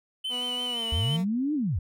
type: tone with vibrato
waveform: triangle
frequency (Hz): 3014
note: F#7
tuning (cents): +31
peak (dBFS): -27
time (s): 0.24-1.17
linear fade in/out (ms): 10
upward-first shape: sine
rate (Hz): 5.8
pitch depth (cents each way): 39
type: tone with pitch glide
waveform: 15% pulse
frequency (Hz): 246.9 to 227.7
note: B3 to A#3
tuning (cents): 0 to -40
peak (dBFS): -30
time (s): 0.29-1.25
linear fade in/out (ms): 50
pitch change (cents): -140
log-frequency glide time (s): 0.69-0.83
type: linear two-way sweep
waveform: sine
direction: up then down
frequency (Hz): 66 to 311.1 to 66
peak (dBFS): -24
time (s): 0.92-1.79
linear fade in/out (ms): 5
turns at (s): 1.54
effects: none